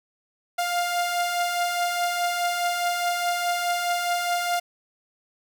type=beating tone pair; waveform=sawtooth; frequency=698 / 702.8 Hz; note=F5 / F5; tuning=-1 / +11 cents; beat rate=4.8 Hz; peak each=-27 / -20 dBFS; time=0.58-4.6 s; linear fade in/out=10 ms; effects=none

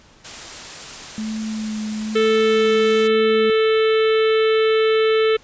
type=noise; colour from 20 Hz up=white; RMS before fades=-34 dBFS; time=0.24-3.08 s; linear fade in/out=10 ms
type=tone with vibrato; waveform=sine; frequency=216.8 Hz; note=A3; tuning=25 cents flat; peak=-23 dBFS; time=1.18-3.5 s; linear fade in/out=0 ms; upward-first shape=sine; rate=1.1 Hz; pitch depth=17 cents each way
type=harmonic tone; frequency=440 Hz; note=A4; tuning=in tune; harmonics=1 / 3 / 4 / 5 / 6 / 7 / 8 / 9; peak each=-14 / -26 / -31 / -29 / -32 / -30 / -34 / -35 dBFS; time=2.15-5.37 s; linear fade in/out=10 ms
effects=pink hiss -50 dBFS RMS until 5.43 s + resampled to 16000 Hz

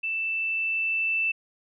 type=tone with level ramp; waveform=sine; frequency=2654 Hz; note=E7; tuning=11 cents sharp; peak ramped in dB=-26 to -22 dBFS; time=0.03-1.32 s; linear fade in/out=10 ms; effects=none

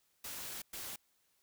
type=noise bursts at uneven times; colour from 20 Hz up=white; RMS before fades=-44 dBFS; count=2; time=0.24-0.62 / 0.73-0.96 s; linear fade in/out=5 ms; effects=white hiss -75 dBFS RMS until 1.42 s

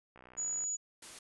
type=click train; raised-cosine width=0.5 ms; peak=-39 dBFS; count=31; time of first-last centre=0.16-0.638 s; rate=62.7 Hz
type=tone; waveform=sine; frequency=6870 Hz; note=A8; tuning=42 cents flat; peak=-33 dBFS; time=0.37-0.77 s; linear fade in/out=20 ms
type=noise; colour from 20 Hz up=white; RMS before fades=-49 dBFS; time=1.02-1.19 s; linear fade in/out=5 ms
effects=resampled to 24000 Hz

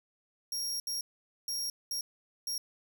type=tone bursts at uneven times; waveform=sawtooth; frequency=5590 Hz; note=F8; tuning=1 cent sharp; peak=-30 dBFS; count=5; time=0.52-0.8 / 0.87-1.01 / 1.48-1.7 / 1.91-2.01 / 2.47-2.58 s; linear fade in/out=2 ms; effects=none

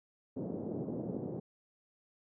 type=band-pass noise; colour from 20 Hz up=pink; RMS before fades=-39 dBFS; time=0.36-1.4 s; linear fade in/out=10 ms; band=140 to 520 Hz; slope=24 dB/octave; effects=none

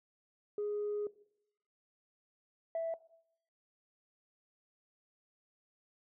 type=tone pair in turn; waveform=sine; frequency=415.3 / 659.2 Hz; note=G#4 / E5; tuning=0 / 0 cents; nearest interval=minor sixth; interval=800 cents; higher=second; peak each=-32 / -31 dBFS; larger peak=second; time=0.58-1.07 / 2.75-2.94 s; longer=first; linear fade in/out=2 ms; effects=noise-tail reverb RT60 0.7 s tail -19 dB re dry + tanh soft clip ceiling -30 dBFS

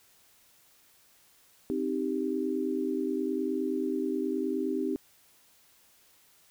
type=chord; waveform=sine; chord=C minor; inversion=none; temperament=equal; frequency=261.6 / 311.1 / 392 Hz; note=C4 / Eb4 / G4; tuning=0 / 0 / 0 cents; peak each=-32 dBFS; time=1.7-4.96 s; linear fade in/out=0 ms; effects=white hiss -62 dBFS RMS until 6.5 s

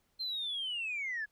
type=linear sweep; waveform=sine; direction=down; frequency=4186 to 1661.2 Hz; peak=-33 dBFS; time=0.19-1.26 s; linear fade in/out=20 ms; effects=tanh soft clip ceiling -30 dBFS + pink hiss -75 dBFS RMS until 1.31 s

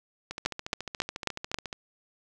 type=two click trains; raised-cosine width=0.2 ms; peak=-9 / -18 dBFS; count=5 / 21; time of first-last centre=0.46-1.544 / 0.31-1.728 s; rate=3.69 / 14.1 Hz; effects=none

